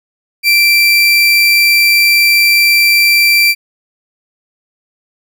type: tone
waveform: 30% pulse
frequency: 2349 Hz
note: D7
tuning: in tune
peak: -4 dBFS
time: 0.43-3.55 s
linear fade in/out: 50 ms
effects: none